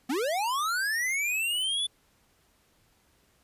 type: linear sweep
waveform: square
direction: up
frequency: 233 to 3501 Hz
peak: -27 dBFS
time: 0.09-1.87 s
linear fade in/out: 10 ms
effects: pink hiss -66 dBFS RMS until 3.43 s + resampled to 32000 Hz